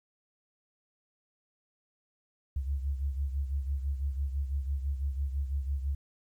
sine beating tone pair, 68.3 / 74.3 Hz, C#2 / D2, -25 / +21 cents, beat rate 6 Hz, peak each -30 / -37 dBFS, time 2.56-5.95 s, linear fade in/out 5 ms, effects 11-bit

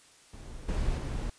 brown noise with level steps, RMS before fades -43 / -30 / -33 dBFS, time 0.33-1.3 s, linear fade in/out 5 ms, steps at 0.68 / 0.97 s, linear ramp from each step 10 ms, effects white hiss -58 dBFS RMS until 1.38 s + resampled to 22050 Hz

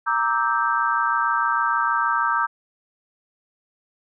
sine chord, E half-diminished seventh, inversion second, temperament equal with one note detuned, 932.3 / 1174.7 / 1301.1 / 1568 Hz, Bb5 / D6 / E6 / G6, 0 / 0 / -23 / 0 cents, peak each -24 dBFS, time 0.06-2.47 s, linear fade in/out 20 ms, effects none

